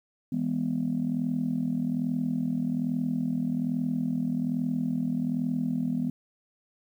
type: chord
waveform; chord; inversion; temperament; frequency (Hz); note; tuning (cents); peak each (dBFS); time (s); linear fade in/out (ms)
sine; E major; none; just; 164.81 / 206 / 247.2; E3 / G#3 / B3; 0 / -14 / +2; -31 / -31 / -27; 0.32-6.1; 5
effects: tanh soft clip ceiling -18 dBFS + 10-bit